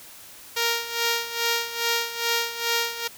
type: tone with tremolo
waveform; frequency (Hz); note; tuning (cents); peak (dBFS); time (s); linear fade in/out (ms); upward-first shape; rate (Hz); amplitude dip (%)
5% pulse; 466.2; A#4; 0; -9; 0.56-3.08; 10; sine; 2.4; 75
effects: white hiss -45 dBFS RMS until 3.17 s